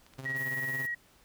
clicks, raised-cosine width 0.2 ms, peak -37 dBFS, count 6, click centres 0.065 / 0.137 / 0.187 / 0.28 / 0.394 / 0.541 s
sawtooth tone with tremolo, 132.9 Hz, C3, 27 cents sharp, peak -34 dBFS, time 0.18-0.86 s, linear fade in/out 10 ms, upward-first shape sine, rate 18 Hz, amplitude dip 60%
sine tone, 1904 Hz, A#6, 36 cents sharp, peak -31 dBFS, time 0.25-0.95 s, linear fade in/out 10 ms
violet noise, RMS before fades -47 dBFS, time 0.36-0.87 s, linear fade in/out 5 ms
effects pink hiss -62 dBFS RMS until 1.24 s

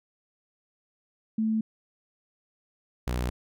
sine / sawtooth tone pair in turn, 220 / 61.54 Hz, A3 / B1, 0 / -5 cents, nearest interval octave + minor seventh, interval 2205 cents, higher first, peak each -23 dBFS, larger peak neither, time 1.38-1.61 / 3.07-3.3 s, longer neither, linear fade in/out 5 ms, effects none

